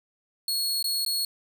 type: tone with dropouts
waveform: sawtooth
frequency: 4336 Hz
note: C#8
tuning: 39 cents flat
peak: -22 dBFS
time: 0.48-1.25 s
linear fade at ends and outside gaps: 2 ms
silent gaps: 0.827-0.842 / 1.05-1.062 s
effects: none